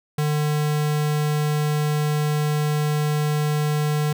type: tone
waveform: square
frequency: 150 Hz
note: D3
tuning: 37 cents sharp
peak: -20 dBFS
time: 0.18-4.13 s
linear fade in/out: 5 ms
effects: none